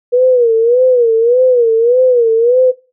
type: tone with vibrato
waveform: sine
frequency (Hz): 480.1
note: B4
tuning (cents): -49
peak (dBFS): -6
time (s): 0.12-2.72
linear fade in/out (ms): 20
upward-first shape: sine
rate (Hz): 1.7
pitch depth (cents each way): 120
effects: noise-tail reverb RT60 0.3 s tail -18 dB re dry